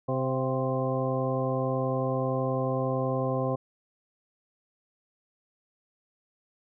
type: harmonic tone with a mistuned harmonic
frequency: 130.81 Hz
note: C3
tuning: in tune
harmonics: 1 / 2 / 3 / 4 / 5 / 6 / 8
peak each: -30 / -33 / -35 / -30 / -36 / -38 / -36 dBFS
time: 0.08-3.56 s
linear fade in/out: 10 ms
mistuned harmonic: 5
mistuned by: +48 cents
effects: none